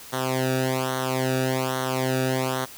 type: tone with flanger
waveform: sawtooth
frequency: 130 Hz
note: C3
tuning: 11 cents flat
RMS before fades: -25 dBFS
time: 0.12-2.66 s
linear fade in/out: 20 ms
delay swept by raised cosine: 0.4 to 0.96 ms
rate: 1.2 Hz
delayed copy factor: -0.95
effects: white hiss -43 dBFS RMS until 2.77 s